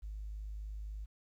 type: tone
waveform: sine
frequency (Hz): 51.91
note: G#1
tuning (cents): 0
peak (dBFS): -39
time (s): 0.02-1.06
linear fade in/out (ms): 20
effects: tanh soft clip ceiling -35 dBFS + 12-bit